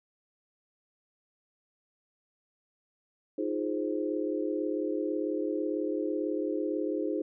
sine chord, F minor seventh, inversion third, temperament equal, 311.1 / 349.2 / 415.3 / 523.3 Hz, Eb4 / F4 / Ab4 / C5, 0 / 0 / 0 / 0 cents, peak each -32 / -35 / -34 / -36 dBFS, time 3.38-7.22 s, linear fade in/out 5 ms, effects none

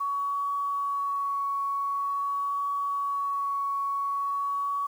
sine tone with vibrato, 1122 Hz, C#6, 21 cents sharp, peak -26 dBFS, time 0-4.87 s, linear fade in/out 10 ms, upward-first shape triangle, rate 0.46 Hz, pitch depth 12 cents each way, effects 9-bit

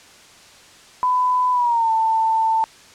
sine tone with pitch glide, 1001 to 891.8 Hz, B5 to A5, +23 to +23 cents, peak -15 dBFS, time 1.03-2.64 s, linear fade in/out 0 ms, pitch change -200 cents, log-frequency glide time 1.52-1.9 s, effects white hiss -46 dBFS RMS until 2.94 s + low-pass 7000 Hz 12 dB/octave

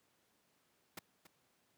pink noise with echo, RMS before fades -44 dBFS, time 0.97-0.99 s, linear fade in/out 5 ms, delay 280 ms, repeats 1, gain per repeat -13 dB, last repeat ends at 1.27 s, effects pink hiss -75 dBFS RMS until 1.77 s + high-pass 150 Hz 12 dB/octave

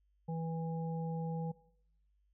harmonic tone, 163.7 Hz, E3, 12 cents flat, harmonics 1 / 3 / 5, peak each -36 / -45 / -46 dBFS, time 0.28-1.52 s, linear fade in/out 10 ms, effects noise-tail reverb RT60 0.8 s tail -21 dB re dry + added 50 Hz sine -70 dBFS peak until 2.33 s

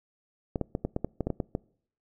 clicks, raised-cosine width 2 ms, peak -15 dBFS, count 11, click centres 0.558 / 0.613 / 0.751 / 0.85 / 0.964 / 1.046 / 1.207 / 1.27 / 1.303 / 1.402 / 1.551 s, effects noise-tail reverb RT60 0.6 s tail -25 dB re dry

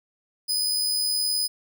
sawtooth tone with amplitude modulation, 5000 Hz, D#8, 8 cents sharp, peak -18 dBFS, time 0.48-1.48 s, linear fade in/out 20 ms, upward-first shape sine, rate 79.4 Hz, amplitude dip 35%, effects none

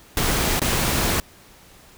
pink noise with dropouts, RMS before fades -21 dBFS, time 0.17-1.2 s, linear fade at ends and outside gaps 1 ms, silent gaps 0.595-0.617 s, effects pink hiss -49 dBFS RMS until 1.97 s

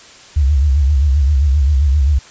sine tone with vibrato, 70.5 Hz, C#2, 30 cents sharp, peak -9 dBFS, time 0.36-2.19 s, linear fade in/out 10 ms, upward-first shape sine, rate 7.6 Hz, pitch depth 140 cents each way, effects white hiss -40 dBFS RMS until 2.3 s + resampled to 16000 Hz

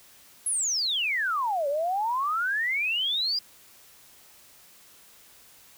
sine exponential two-way sweep, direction down then up, 11175 to 550 to 4954 Hz, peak -24 dBFS, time 0.46-3.39 s, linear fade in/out 5 ms, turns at 1.68 s, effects white hiss -54 dBFS RMS until 5.77 s

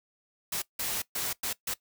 white noise bursts at uneven times, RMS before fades -32 dBFS, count 5, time 0.52-0.62 / 0.79-1.02 / 1.15-1.33 / 1.43-1.53 / 1.67-1.74 s, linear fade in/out 5 ms, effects noise-tail reverb RT60 0.1 s tail -19 dB re dry

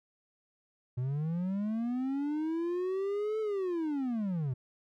triangle linear two-way sweep, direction up then down, 120.6 to 440 to 120.6 Hz, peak -28 dBFS, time 0.97-4.54 s, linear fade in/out 10 ms, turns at 3.4 s, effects none

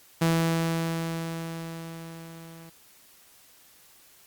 sawtooth tone with level ramp, 164.81 Hz, E3, in tune, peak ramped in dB -16 to -41 dBFS, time 0.21-2.7 s, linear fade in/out 10 ms, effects white hiss -56 dBFS RMS until 4.26 s + Opus 48 kbps

